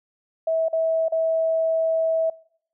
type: tone with dropouts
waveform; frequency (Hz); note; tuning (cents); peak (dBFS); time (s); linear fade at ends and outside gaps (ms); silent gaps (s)
sine; 649; E5; -27; -19; 0.47-2.3; 5; 0.685-0.729 / 1.084-1.121
effects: noise-tail reverb RT60 0.7 s tail -24 dB re dry